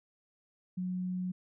sine tone, 182.6 Hz, F#3, 23 cents flat, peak -32 dBFS, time 0.77-1.32 s, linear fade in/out 10 ms, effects none

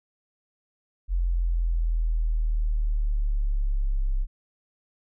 sine linear sweep, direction down, 44 to 32.75 Hz, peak -21 dBFS, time 1.08-4.27 s, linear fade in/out 50 ms, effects none

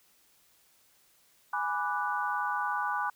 sine chord, G# half-diminished seventh, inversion none, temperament equal, 830.6 / 987.8 / 1174.7 / 1480 Hz, G#5 / B5 / D6 / F#6, 0 / 0 / 0 / 0 cents, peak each -34 dBFS, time 1.53-3.1 s, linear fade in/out 5 ms, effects white hiss -65 dBFS RMS until 3.15 s

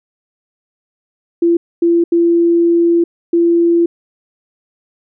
sine tone bursts at uneven times, 340 Hz, F4, 46 cents flat, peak -8 dBFS, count 4, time 1.42-1.57 / 1.82-2.04 / 2.12-3.04 / 3.33-3.86 s, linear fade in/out 5 ms, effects none

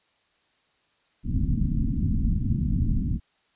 pink low-pass noise, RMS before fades -24 dBFS, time 1.23-3.2 s, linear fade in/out 50 ms, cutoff 260 Hz, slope 48 dB/octave, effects white hiss -67 dBFS RMS until 3.55 s + resampled to 8000 Hz

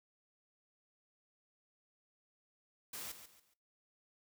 white noise with echo, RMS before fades -45 dBFS, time 2.93-3.12 s, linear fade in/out 5 ms, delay 140 ms, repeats 3, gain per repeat -10 dB, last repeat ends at 3.54 s, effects noise-tail reverb RT60 0.3 s tail -19 dB re dry

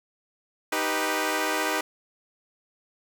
10% pulse chord, Eb augmented, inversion none, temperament equal, 311.1 / 392 / 493.9 Hz, Eb4 / G4 / B4, 0 / 0 / 0 cents, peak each -20 / -21 / -21 dBFS, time 0.72-1.81 s, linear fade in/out 5 ms, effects none

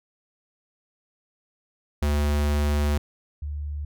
square / sine tone pair in turn, 73.42 / 73.42 Hz, D2 / D2, 0 / 0 cents, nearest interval unison, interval 0 cents, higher neither, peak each -21 / -28 dBFS, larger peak first, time 2.02-2.98 / 3.42-3.85 s, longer first, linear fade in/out 5 ms, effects none

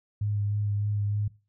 sine tone with vibrato, 103.2 Hz, G#2, 10 cents flat, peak -25 dBFS, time 0.21-1.28 s, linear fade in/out 5 ms, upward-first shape sine, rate 3.3 Hz, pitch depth 17 cents each way, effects noise-tail reverb RT60 0.3 s tail -19 dB re dry

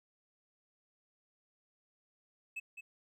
triangle tone with echo, 2600 Hz, E7, 24 cents flat, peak -36 dBFS, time 2.56-2.6 s, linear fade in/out 10 ms, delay 210 ms, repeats 1, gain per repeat -7 dB, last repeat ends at 2.81 s, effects none

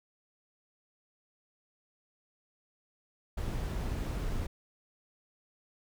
brown noise, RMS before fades -34 dBFS, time 3.37-4.47 s, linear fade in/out 10 ms, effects none

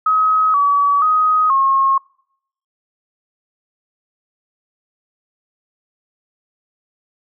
sine tone with pitch steps, 1271 / 1140 / 1255 / 1082 Hz, D#6 / C#6 / D#6 / C#6, +36 / +48 / +15 / -42 cents, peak -11 dBFS, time 0.06-1.98 s, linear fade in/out 5 ms, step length 480 ms, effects noise-tail reverb RT60 0.7 s tail -25 dB re dry

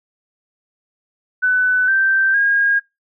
sine tone with pitch steps, 1500 / 1562.8 / 1628.2 Hz, F#6 / G6 / G#6, +23 / -6 / -35 cents, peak -12 dBFS, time 1.42-2.8 s, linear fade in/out 20 ms, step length 460 ms, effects noise-tail reverb RT60 0.2 s tail -22 dB re dry

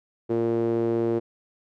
sawtooth tone with band-pass filter, 115.7 Hz, A#2, 13 cents flat, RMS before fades -24 dBFS, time 0.29-1.2 s, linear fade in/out 20 ms, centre 390 Hz, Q 4.2, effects none

